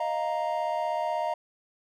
triangle chord, Eb suspended second, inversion none, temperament equal, 622.3 / 698.5 / 932.3 Hz, Eb5 / F5 / Bb5, 0 / 0 / 0 cents, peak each -29 dBFS, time 0-1.34 s, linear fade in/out 5 ms, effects none

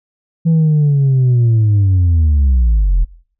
sine linear sweep, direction down, 166.3 to 39.18 Hz, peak -6 dBFS, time 0.45-3.05 s, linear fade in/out 20 ms, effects noise-tail reverb RT60 0.5 s tail -20 dB re dry + tanh soft clip ceiling -7 dBFS

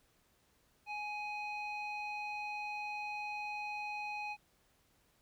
square tone with low-pass filter, 835 Hz, G#5, 9 cents sharp, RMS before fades -41 dBFS, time 0.86-4.37 s, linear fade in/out 50 ms, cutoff 3000 Hz, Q 9.9, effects pink hiss -72 dBFS RMS until 5.21 s

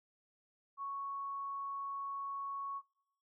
sine tone, 1108.7 Hz, C#6, in tune, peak -38 dBFS, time 0.77-2.82 s, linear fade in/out 50 ms, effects noise-tail reverb RT60 0.9 s tail -26 dB re dry

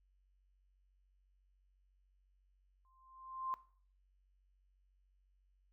sine tone with exponential growth, 1048 Hz, C6, 2 cents sharp, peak -34 dBFS, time 2.85-3.54 s, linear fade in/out 0 ms, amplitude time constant 150 ms, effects noise-tail reverb RT60 0.5 s tail -18 dB re dry + added 47 Hz sine -70 dBFS peak until 5.72 s

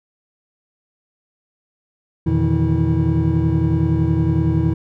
triangle tone cluster, 84.2 / 120.4 / 152.8 / 163.6 / 323.5 Hz, E2 / B2 / D#3 / E3 / E4, +37 / -44 / -31 / -13 / -32 cents, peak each -19 dBFS, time 2.26-4.74 s, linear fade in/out 10 ms, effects none

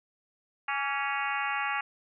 harmonic tone with a mistuned harmonic, 277.2 Hz, C#4, in tune, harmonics 3 / 4 / 5 / 6 / 7 / 8 / 9 / 10, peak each -34 / -35 / -36 / -37 / -37 / -38 / -39 / -39 dBFS, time 0.68-1.81 s, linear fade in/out 5 ms, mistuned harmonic 4, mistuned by +49 cents, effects none

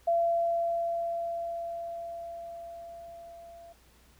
sine tone with level ramp, 679 Hz, F5, 49 cents flat, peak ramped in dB -22 to -47 dBFS, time 0.07-3.73 s, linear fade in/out 10 ms, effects added 60 Hz sine -62 dBFS peak until 4.19 s + pink hiss -62 dBFS RMS until 4.19 s

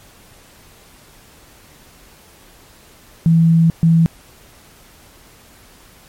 sine tone bursts at uneven times, 164.81 Hz, E3, in tune, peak -8 dBFS, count 2, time 3.26-3.7 / 3.83-4.06 s, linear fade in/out 0 ms, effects pink hiss -46 dBFS RMS until 6.08 s + MP3 64 kbps

